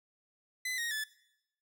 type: tone with pitch steps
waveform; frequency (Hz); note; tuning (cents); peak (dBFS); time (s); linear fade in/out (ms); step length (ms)
sawtooth; 2016 / 1870.2 / 1734.9; B6 / A#6 / A6; +35 / +5 / -25; -30; 0.65-1.04; 5; 130
effects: noise-tail reverb RT60 0.8 s tail -19 dB re dry